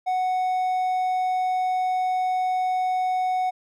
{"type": "tone", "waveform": "triangle", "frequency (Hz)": 740, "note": "F#5", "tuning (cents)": 0, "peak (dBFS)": -19, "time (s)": [0.06, 3.51], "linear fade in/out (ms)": 20, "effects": []}